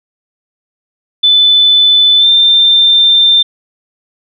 sine tone with pitch glide, 3506 to 3582 Hz, A7 to A7, -7 to +30 cents, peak -4 dBFS, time 1.23-3.43 s, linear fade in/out 10 ms, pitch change +37 cents, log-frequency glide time 2.18-2.27 s, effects none

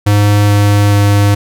square tone with pitch steps, 103 / 102.41 / 101.82 Hz, G#2 / G#2 / G#2, -14 / -24 / -34 cents, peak -7 dBFS, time 0.06-1.35 s, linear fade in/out 10 ms, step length 430 ms, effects none

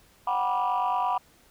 sine chord, G major seventh, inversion third, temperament just, 735 / 784 / 980 / 1176 Hz, F#5 / G5 / B5 / D6, -12 / 0 / -14 / +2 cents, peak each -27 / -31 / -25 / -30 dBFS, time 0.27-1.18 s, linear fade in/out 5 ms, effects tanh soft clip ceiling -18 dBFS + pink hiss -59 dBFS RMS until 1.5 s

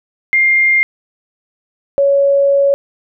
sine tone pair in turn, 2112 / 558.4 Hz, C7 / C#5, +16 / +13 cents, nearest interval octave + major seventh, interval 2303 cents, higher first, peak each -8 dBFS, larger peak neither, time 0.33-0.83 / 1.98-2.74 s, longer second, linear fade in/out 0 ms, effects none

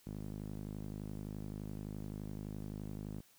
sawtooth tone with band-pass filter, 51.7 Hz, G#1, 7 cents flat, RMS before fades -44 dBFS, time 0.06-3.21 s, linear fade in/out 10 ms, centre 200 Hz, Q 1.3, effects white hiss -66 dBFS RMS until 3.38 s

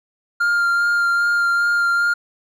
triangle tone with vibrato, 1400 Hz, F6, 4 cents sharp, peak -13 dBFS, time 0.4-2.14 s, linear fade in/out 10 ms, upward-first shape sine, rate 2.5 Hz, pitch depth 13 cents each way, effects none

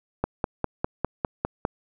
click train, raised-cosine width 1 ms, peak -9 dBFS, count 8, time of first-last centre 0.24-1.651 s, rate 4.96 Hz, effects none

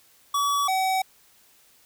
square tone pair in turn, 1139 / 758.3 Hz, C#6 / F#5, +47 / +42 cents, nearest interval perfect fifth, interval 705 cents, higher first, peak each -22 dBFS, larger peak neither, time 0.34-0.68 / 0.68-1.02 s, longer neither, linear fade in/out 5 ms, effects white hiss -58 dBFS RMS until 1.85 s

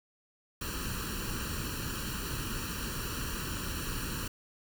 pink noise with comb filter, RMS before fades -36 dBFS, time 0.61-4.28 s, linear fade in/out 5 ms, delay 0.7 ms, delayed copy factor +0.85, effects none

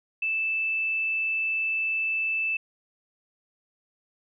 sine tone, 2637 Hz, E7, in tune, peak -24 dBFS, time 0.22-2.57 s, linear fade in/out 5 ms, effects none

